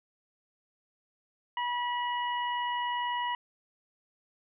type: harmonic tone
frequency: 971 Hz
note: B5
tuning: 30 cents flat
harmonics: 1 / 2 / 3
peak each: -30 / -37 / -39 dBFS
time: 1.57-3.35 s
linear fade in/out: 2 ms
effects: none